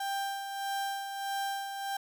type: tone with tremolo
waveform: 35% pulse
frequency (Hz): 790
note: G5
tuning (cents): +13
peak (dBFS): -29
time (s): 0-1.97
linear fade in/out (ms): 5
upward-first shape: sine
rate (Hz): 1.6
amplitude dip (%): 50
effects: none